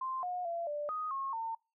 sine tone with pitch steps, 1046 / 721 / 680 / 589 / 1247 / 1084 / 905 Hz, C6 / F#5 / F5 / D5 / D#6 / C#6 / A5, -1 / -45 / -46 / +5 / +3 / -39 / +48 cents, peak -34 dBFS, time 0.01-1.55 s, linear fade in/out 5 ms, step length 220 ms, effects noise-tail reverb RT60 0.3 s tail -26 dB re dry

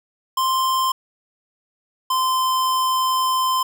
square tone pair in turn, 1046.5 / 1035.1 Hz, C6 / C6, 0 / -19 cents, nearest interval unison, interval 19 cents, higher first, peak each -18 dBFS, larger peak neither, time 0.37-0.92 / 2.1-3.63 s, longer second, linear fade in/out 5 ms, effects none

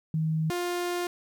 sine / sawtooth tone pair in turn, 158.3 / 352.4 Hz, D#3 / F4, +30 / +16 cents, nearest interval octave + major second, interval 1386 cents, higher second, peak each -24 dBFS, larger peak neither, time 0.14-0.5 / 0.5-1.07 s, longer second, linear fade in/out 2 ms, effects 11-bit

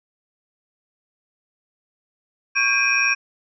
sine tone cluster, 1112 / 1603 / 2396 / 2517 / 5580 Hz, C#6 / G6 / D7 / D#7 / F8, +5 / +38 / +34 / +19 / -2 cents, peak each -28 / -22 / -22 / -20 / -26 dBFS, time 2.55-3.15 s, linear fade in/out 20 ms, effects none

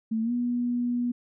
sine tone with pitch glide, 222.6 to 242.7 Hz, A3 to B3, +20 to -30 cents, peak -24 dBFS, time 0.11-1.12 s, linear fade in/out 10 ms, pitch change +150 cents, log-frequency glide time 0.22-0.32 s, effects none

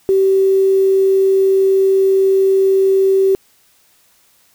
sine tone with quantisation, 385.6 Hz, G4, 28 cents flat, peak -9 dBFS, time 0.09-3.35 s, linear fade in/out 0 ms, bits 6, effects white hiss -54 dBFS RMS until 4.54 s

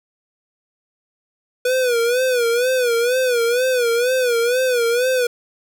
square tone with vibrato, 489.6 Hz, B4, 15 cents flat, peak -16 dBFS, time 1.65-5.27 s, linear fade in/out 5 ms, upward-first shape sine, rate 2.1 Hz, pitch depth 100 cents each way, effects none

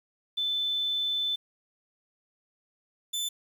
sine / sawtooth tone pair in turn, 3520 / 3520 Hz, A7 / A7, 0 / 0 cents, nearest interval unison, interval 0 cents, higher neither, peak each -26 dBFS, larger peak neither, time 0.37-1.36 / 3.13-3.29 s, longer first, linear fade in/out 10 ms, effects 9-bit

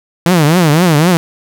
sawtooth tone with vibrato, 163.5 Hz, E3, 14 cents flat, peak -3 dBFS, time 0.26-1.17 s, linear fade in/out 0 ms, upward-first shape triangle, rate 3.9 Hz, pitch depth 250 cents each way, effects none

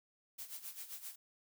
blue noise with tremolo, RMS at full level -45 dBFS, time 0.38-1.16 s, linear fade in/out 10 ms, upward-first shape sine, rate 7.6 Hz, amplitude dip 75%, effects none

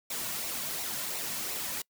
white noise with flanger, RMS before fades -35 dBFS, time 0.1-1.82 s, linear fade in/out 5 ms, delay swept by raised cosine 0.61 to 2.51 ms, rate 2.8 Hz, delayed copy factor -0.5, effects noise-tail reverb RT60 0.1 s tail -25 dB re dry

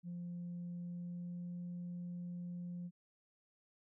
sine tone with pitch glide, 174.61 to 175.82 Hz, F3 to F3, 0 to +12 cents, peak -40 dBFS, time 0.03-2.91 s, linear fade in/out 50 ms, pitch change +12 cents, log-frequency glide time 0.76-1.58 s, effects tanh soft clip ceiling -39 dBFS

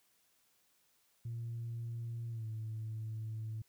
sine tone with pitch glide, 116.54 to 110.13 Hz, A#2 to A2, 0 to +2 cents, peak -37 dBFS, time 1.25-3.62 s, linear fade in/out 5 ms, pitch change -98 cents, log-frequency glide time 2.3-2.45 s, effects tanh soft clip ceiling -35 dBFS + white hiss -73 dBFS RMS until 3.68 s

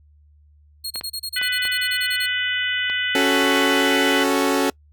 sawtooth tone bursts, 4281 Hz, C8, 39 cents sharp, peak -23 dBFS, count 15, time 0.84-2.264 s, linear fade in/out 10 ms, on 66 ms, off 31 ms
clicks, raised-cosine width 0.3 ms, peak -16 dBFS, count 6, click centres 0.958 / 1.011 / 1.415 / 1.653 / 2.899 / 3.438 s
harmonic tone, 497.9 Hz, B4, 14 cents sharp, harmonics 3 / 4 / 5 / 6 / 7, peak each -25 / -25 / -32 / -25 / -35 dBFS, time 1.36-4.24 s, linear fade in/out 5 ms
sawtooth chord, F# minor, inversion second, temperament equal, 277.2 / 370 / 440 Hz, C#4 / F#4 / A4, 0 / 0 / 0 cents, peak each -16 / -19 / -19 dBFS, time 3.15-4.7 s, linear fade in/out 2 ms
effects noise-tail reverb RT60 0.1 s tail -26 dB re dry + added 74 Hz sine -50 dBFS peak until 4.92 s

